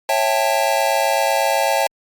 square chord, A dominant seventh, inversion first, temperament just, 550 / 660 / 792 / 880 Hz, C#5 / E5 / G5 / A5, -14 / +2 / +18 / 0 cents, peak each -22 dBFS, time 0.09-1.87 s, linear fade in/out 2 ms, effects Opus 48 kbps

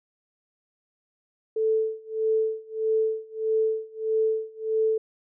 sine tone with tremolo, 440 Hz, A4, in tune, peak -19 dBFS, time 1.56-4.98 s, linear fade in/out 5 ms, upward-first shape sine, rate 1.6 Hz, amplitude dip 95%, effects none

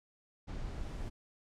brown noise with low-pass filter sweep, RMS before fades -40 dBFS, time 0.47-1.1 s, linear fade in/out 20 ms, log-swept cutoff 5900 to 10000 Hz, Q 0.82, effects none

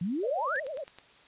sine exponential sweep, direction up, 160.9 to 1936 Hz, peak -28 dBFS, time 0.01-0.6 s, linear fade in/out 5 ms
sine tone with vibrato, 574 Hz, D5, 40 cents flat, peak -34 dBFS, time 0.23-0.84 s, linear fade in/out 5 ms, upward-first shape triangle, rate 11 Hz, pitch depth 250 cents each way
click train, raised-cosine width 0.2 ms, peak -29 dBFS, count 5, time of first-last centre 0.56-0.986 s, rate 9.39 Hz
effects white hiss -57 dBFS RMS until 1.27 s + resampled to 8000 Hz

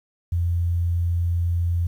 sine tone, 86 Hz, F2, 26 cents flat, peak -19 dBFS, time 0.32-1.87 s, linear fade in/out 5 ms, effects 9-bit

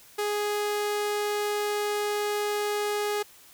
sawtooth tone, 415.3 Hz, G#4, in tune, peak -22 dBFS, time 0.18-3.23 s, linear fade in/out 10 ms, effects white hiss -53 dBFS RMS until 3.53 s

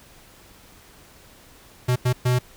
square tone bursts at uneven times, 124.9 Hz, B2, 20 cents sharp, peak -18 dBFS, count 3, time 1.88-1.96 / 2.05-2.13 / 2.25-2.39 s, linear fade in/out 10 ms, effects pink hiss -50 dBFS RMS until 2.56 s

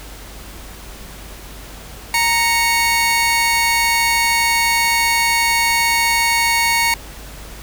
sawtooth tone pair together, 931 / 2214 Hz, A#5 / C#7, -2 / -3 cents, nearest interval octave + minor third, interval 1499 cents, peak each -13 dBFS, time 2.14-6.94 s, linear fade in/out 2 ms, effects added 50 Hz sine -36 dBFS peak until 7.62 s + pink hiss -37 dBFS RMS until 7.62 s

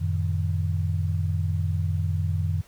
sine tone cluster, 90.1 / 110.1 / 154.6 Hz, F#2 / A2 / D#3, -45 / +2 / -11 cents, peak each -24 / -30 / -29 dBFS, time 0-2.62 s, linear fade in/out 20 ms, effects pink hiss -55 dBFS RMS until 2.67 s

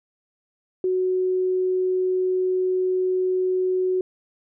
sine tone, 370 Hz, F#4, in tune, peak -19 dBFS, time 0.84-4.01 s, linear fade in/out 2 ms, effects none

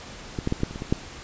clicks, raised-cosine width 3 ms, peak -14 / -11 / -10 / -26 / -9 / -24 / -22 / -18 / -7 dBFS, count 9, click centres 0.388 / 0.474 / 0.524 / 0.604 / 0.634 / 0.71 / 0.759 / 0.821 / 0.925 s, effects pink hiss -41 dBFS RMS until 1.23 s + resampled to 16000 Hz

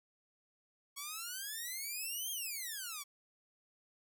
5% pulse exponential two-way sweep, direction up then down, 1103 to 3250 to 1103 Hz, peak -30 dBFS, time 0.96-3.04 s, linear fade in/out 20 ms, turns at 2.31 s, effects none

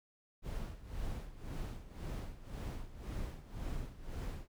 brown noise with tremolo, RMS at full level -39 dBFS, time 0.42-4.48 s, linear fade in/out 50 ms, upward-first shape sine, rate 1.9 Hz, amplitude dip 80%, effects none

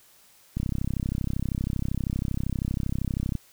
click train, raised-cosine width 5 ms, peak -15 dBFS, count 92, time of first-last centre 0.57-3.353 s, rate 32.7 Hz, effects white hiss -57 dBFS RMS until 3.52 s

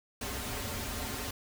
pink noise with comb filter, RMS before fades -37 dBFS, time 0.21-1.31 s, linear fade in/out 5 ms, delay 6.1 ms, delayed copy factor -0.95, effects none

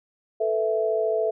sine chord, A suspended second, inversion none, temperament equal, 440 / 493.9 / 659.3 Hz, A4 / B4 / E5, 0 / 0 / 0 cents, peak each -24 / -30 / -24 dBFS, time 0.4-1.31 s, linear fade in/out 10 ms, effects none

